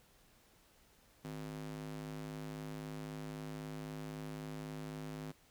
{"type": "tone with high-pass filter", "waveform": "square", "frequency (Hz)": 51.91, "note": "G#1", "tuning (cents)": 0, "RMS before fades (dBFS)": -45, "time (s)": [1.24, 5.32], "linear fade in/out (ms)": 10, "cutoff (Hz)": 190, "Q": 2.1, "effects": ["pink hiss -67 dBFS RMS until 5.5 s"]}